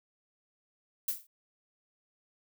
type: noise with exponential decay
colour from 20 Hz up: violet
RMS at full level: -27 dBFS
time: 1.08-1.27 s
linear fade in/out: 5 ms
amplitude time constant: 40 ms
effects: none